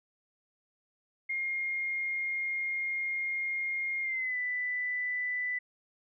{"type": "tone with pitch glide", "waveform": "sine", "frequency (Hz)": [2131, 1988.3], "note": ["C7", "B6"], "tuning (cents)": [31, 11], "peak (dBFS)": -30, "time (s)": [1.29, 5.59], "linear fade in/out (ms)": 10, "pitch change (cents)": -120, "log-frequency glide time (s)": [4.02, 4.37], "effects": []}